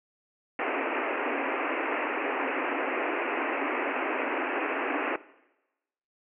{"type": "band-pass noise", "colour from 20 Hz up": "pink", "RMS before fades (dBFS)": -30, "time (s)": [0.59, 5.16], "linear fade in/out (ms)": 2, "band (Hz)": [260, 2700], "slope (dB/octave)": 96, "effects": ["noise-tail reverb RT60 1.0 s tail -19 dB re dry"]}